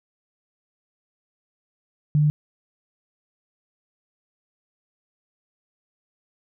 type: tone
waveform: sine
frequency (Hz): 149.6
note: D3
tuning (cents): +32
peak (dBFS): -15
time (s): 2.15-2.3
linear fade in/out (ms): 0
effects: none